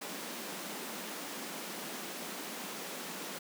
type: high-pass noise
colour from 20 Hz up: pink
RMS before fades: -42 dBFS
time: 0.01-3.39 s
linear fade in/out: 10 ms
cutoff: 180 Hz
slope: 48 dB/octave
effects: none